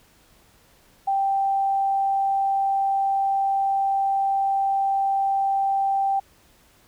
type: tone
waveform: sine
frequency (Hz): 784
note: G5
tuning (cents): 0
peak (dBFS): -19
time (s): 1.07-6.2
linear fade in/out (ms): 10
effects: pink hiss -57 dBFS RMS until 6.87 s